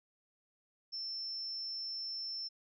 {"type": "tone", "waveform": "sine", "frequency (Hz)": 5350, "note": "E8", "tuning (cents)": 25, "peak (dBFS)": -38, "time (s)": [0.92, 2.49], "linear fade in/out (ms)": 20, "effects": []}